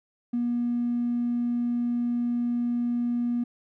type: tone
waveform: triangle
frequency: 240 Hz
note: B3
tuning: 49 cents flat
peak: -20 dBFS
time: 0.33-3.44 s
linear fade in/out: 10 ms
effects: tanh soft clip ceiling -21 dBFS